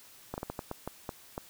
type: slowing click train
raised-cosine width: 1 ms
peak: -21 dBFS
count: 9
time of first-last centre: 0.34-1.379 s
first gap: 39 ms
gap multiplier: 1.33
effects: white hiss -55 dBFS RMS until 1.49 s